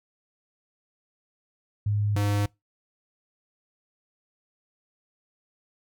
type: tone pair in turn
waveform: sine / square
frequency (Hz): 103.8 / 102.31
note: G#2 / G#2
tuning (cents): 0 / -25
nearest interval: unison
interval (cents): 25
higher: first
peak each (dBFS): -22 / -23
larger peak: first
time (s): 1.86-2.16 / 2.16-2.46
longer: neither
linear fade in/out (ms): 5
effects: noise-tail reverb RT60 0.2 s tail -24 dB re dry